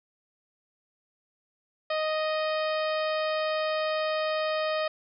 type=harmonic tone; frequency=622.3 Hz; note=D#5; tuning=in tune; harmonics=1 / 2 / 3 / 4 / 5 / 6 / 7 / 8; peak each=-27 / -33 / -37 / -39 / -41 / -43 / -44 / -45 dBFS; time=1.9-4.88 s; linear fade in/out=5 ms; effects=none